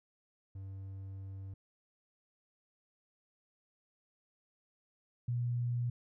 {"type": "tone pair in turn", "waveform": ["triangle", "sine"], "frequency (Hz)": [96.7, 120.92], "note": ["G2", "B2"], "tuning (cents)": [-23, -36], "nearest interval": "major third", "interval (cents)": 387, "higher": "second", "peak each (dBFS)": [-40, -31], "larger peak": "second", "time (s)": [[0.55, 1.54], [5.28, 5.9]], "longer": "first", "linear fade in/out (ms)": 5, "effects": []}